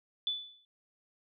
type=tone with exponential decay; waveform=sine; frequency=3479 Hz; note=A7; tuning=20 cents flat; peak=-27 dBFS; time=0.27-0.65 s; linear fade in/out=1 ms; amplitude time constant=82 ms; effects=none